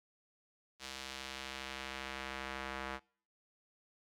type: tone with band-pass filter sweep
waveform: square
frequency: 66.3 Hz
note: C2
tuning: 23 cents sharp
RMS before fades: -44 dBFS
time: 0.79-3 s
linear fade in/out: 50 ms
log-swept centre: 4400 to 1500 Hz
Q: 0.93
effects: noise-tail reverb RT60 0.5 s tail -25 dB re dry